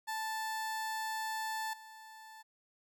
30% pulse tone with level steps, 880 Hz, A5, in tune, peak -33 / -48 dBFS, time 0.07-2.43 s, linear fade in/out 20 ms, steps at 1.73 s, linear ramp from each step 5 ms, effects none

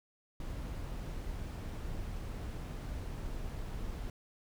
brown noise, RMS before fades -40 dBFS, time 0.4-4.1 s, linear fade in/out 2 ms, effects none

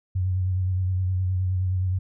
sine tone with vibrato, 92.5 Hz, F#2, in tune, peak -21 dBFS, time 0.15-1.99 s, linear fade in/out 10 ms, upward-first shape sine, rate 9.6 Hz, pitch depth 35 cents each way, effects none

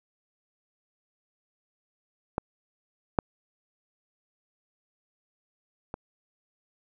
clicks, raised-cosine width 1 ms, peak -12 / -7 / -20 dBFS, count 3, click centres 2.381 / 3.188 / 5.941 s, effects none

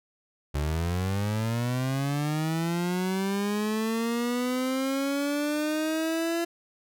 30% pulse linear sweep, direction up, 70.9 to 340 Hz, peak -23 dBFS, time 0.54-6.45 s, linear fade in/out 10 ms, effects none

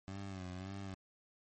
20% pulse tone with vibrato, 94.7 Hz, F#2, 41 cents sharp, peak -38 dBFS, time 0.08-0.94 s, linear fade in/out 0 ms, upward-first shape sine, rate 1.8 Hz, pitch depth 79 cents each way, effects MP3 32 kbps

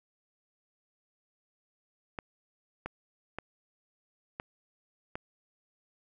clicks, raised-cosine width 0.5 ms, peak -21 dBFS, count 5, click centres 2.188 / 2.86 / 3.386 / 4.399 / 5.155 s, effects none

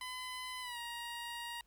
15% pulse tone with pitch glide, 1012 to 944.2 Hz, B5 to A#5, +42 to +22 cents, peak -35 dBFS, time 0.01-1.61 s, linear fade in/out 2 ms, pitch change -120 cents, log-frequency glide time 0.61-0.78 s, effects added 50 Hz sine -68 dBFS peak until 1.66 s + pink hiss -75 dBFS RMS until 1.66 s

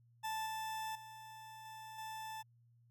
40% pulse tone with level steps, 879 Hz, A5, 2 cents flat, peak -37 / -39 / -50 / -48 / -43 dBFS, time 0.23-2.43 s, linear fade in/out 20 ms, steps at 0.46 / 0.95 / 1.65 / 1.98 s, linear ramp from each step 5 ms, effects added 118 Hz sine -65 dBFS peak until 2.9 s

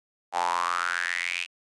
sawtooth tone with high-pass filter sweep, 87.31 Hz, F2, in tune, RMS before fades -28 dBFS, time 0.32-1.47 s, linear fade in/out 50 ms, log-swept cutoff 780 to 2700 Hz, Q 6.7, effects resampled to 22050 Hz

